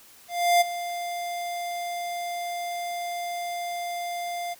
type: tone with ADSR envelope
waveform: square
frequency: 698.5 Hz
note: F5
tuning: in tune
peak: -16 dBFS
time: 0.28-4.55 s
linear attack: 330 ms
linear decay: 18 ms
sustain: -14 dB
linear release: 26 ms
effects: white hiss -52 dBFS RMS until 4.59 s